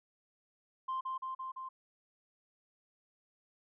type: tone with echo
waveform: sine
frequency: 1046.5 Hz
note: C6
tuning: in tune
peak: -32 dBFS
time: 0.88-1.01 s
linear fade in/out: 10 ms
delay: 170 ms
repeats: 4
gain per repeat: -2 dB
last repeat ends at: 1.69 s
effects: tanh soft clip ceiling -31 dBFS